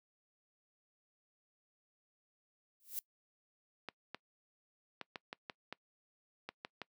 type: noise with exponential growth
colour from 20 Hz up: violet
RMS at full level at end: -36 dBFS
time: 2.8-2.99 s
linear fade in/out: 0 ms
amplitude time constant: 41 ms
type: clicks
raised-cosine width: 0.3 ms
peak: -26 dBFS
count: 10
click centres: 3.887 / 4.146 / 5.013 / 5.158 / 5.329 / 5.498 / 5.726 / 6.49 / 6.649 / 6.817 s
effects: noise-tail reverb RT60 0.1 s tail -23 dB re dry + high-pass 200 Hz 12 dB/octave